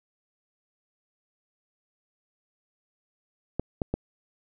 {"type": "clicks", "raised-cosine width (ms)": 2, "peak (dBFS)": -13, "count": 3, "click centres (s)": [3.596, 3.818, 3.94], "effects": []}